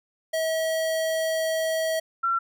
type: tone pair in turn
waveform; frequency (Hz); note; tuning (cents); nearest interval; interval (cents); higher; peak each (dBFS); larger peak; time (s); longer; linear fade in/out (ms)
square / sine; 643 / 1358.8; E5 / F6; -43 / -48; octave + minor second; 1295; second; -24 / -21; second; 0.33-2 / 2.23-2.39; first; 10
effects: none